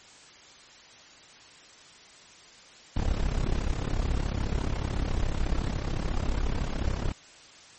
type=noise with amplitude modulation; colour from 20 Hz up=brown; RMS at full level=-24 dBFS; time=2.96-7.12 s; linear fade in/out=5 ms; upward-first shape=sine; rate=34 Hz; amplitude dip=80%; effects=white hiss -51 dBFS RMS until 7.78 s + MP3 32 kbps